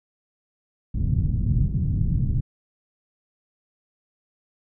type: low-pass noise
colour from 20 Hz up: white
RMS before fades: -22 dBFS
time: 0.94-2.41 s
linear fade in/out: 10 ms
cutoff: 150 Hz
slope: 24 dB/octave
effects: none